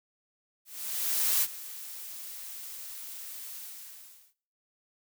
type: noise with ADSR envelope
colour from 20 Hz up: blue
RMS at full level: -25 dBFS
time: 0.65-4.34 s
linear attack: 770 ms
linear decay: 49 ms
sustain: -17 dB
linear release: 780 ms
effects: noise-tail reverb RT60 0.5 s tail -20 dB re dry